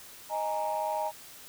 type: chord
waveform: sine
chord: D# suspended fourth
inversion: none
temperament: equal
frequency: 622.3 / 830.6 / 932.3 Hz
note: D#5 / G#5 / A#5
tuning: 0 / 0 / 0 cents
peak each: -32 dBFS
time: 0.29-1.12 s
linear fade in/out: 50 ms
effects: tanh soft clip ceiling -22 dBFS + white hiss -49 dBFS RMS until 1.48 s